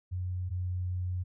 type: tone pair in turn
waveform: sine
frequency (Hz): 90.9 / 90.59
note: F#2 / F#2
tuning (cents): -30 / -36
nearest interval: unison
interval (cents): 6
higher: first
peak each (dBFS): -31 / -30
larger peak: second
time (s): 0.11-0.5 / 0.5-1.24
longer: second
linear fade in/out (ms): 20
effects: none